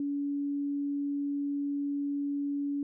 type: tone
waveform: sine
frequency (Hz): 284.4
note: C#4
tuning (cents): +45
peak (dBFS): -29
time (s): 0-2.83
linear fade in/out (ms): 2
effects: none